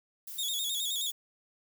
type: noise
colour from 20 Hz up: violet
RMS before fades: -42 dBFS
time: 0.27-1.12 s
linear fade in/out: 5 ms
type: tone with vibrato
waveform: sawtooth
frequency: 3526 Hz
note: A7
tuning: 3 cents sharp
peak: -28 dBFS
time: 0.38-1.11 s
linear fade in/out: 10 ms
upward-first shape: square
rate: 9.5 Hz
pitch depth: 74 cents each way
effects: none